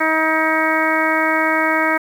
harmonic tone, 317 Hz, D#4, 32 cents sharp, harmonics 1 / 2 / 3 / 4 / 5 / 6 / 7, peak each -22 / -22 / -22 / -22 / -22 / -22 / -22 dBFS, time 0-1.98 s, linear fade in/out 10 ms, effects 7-bit

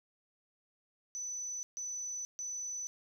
sine tone bursts, 5990 Hz, F#8, 20 cents sharp, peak -37 dBFS, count 3, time 1.15-2.87 s, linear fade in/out 0 ms, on 480 ms, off 140 ms, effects 11-bit

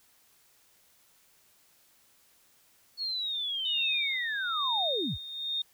sine linear sweep, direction down, 4386 to 35.57 Hz, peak -30 dBFS, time 2.97-5.18 s, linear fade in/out 50 ms
sine tone with tremolo, 3676 Hz, A#7, 25 cents flat, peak -27 dBFS, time 3.65-5.62 s, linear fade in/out 5 ms, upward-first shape sine, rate 1.1 Hz, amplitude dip 75%
effects white hiss -64 dBFS RMS until 5.73 s

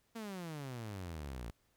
sawtooth exponential sweep, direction down, 233.1 to 54.5 Hz, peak -38 dBFS, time 0.15-1.51 s, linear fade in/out 10 ms, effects pink hiss -75 dBFS RMS until 1.76 s

